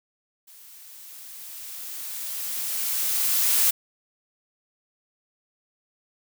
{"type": "noise with level ramp", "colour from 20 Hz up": "blue", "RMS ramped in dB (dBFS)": [-49, -19], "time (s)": [0.47, 3.71], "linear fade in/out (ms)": 10, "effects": []}